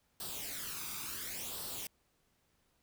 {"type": "noise with flanger", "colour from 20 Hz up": "white", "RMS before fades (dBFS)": -42, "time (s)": [0.2, 1.87], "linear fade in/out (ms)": 2, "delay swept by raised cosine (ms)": [0.22, 0.84], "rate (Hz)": 0.7, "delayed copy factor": 0.65, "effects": ["pink hiss -75 dBFS RMS until 2.82 s"]}